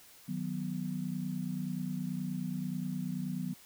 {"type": "chord", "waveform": "sine", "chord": "B major", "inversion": "first", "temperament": "equal", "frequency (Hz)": [155.56, 185, 246.9], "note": ["D#3", "F#3", "B3"], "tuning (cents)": [0, 0, 0], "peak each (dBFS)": [-39, -36, -39], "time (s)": [0.28, 3.54], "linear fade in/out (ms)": 10, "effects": ["white hiss -57 dBFS RMS until 3.65 s"]}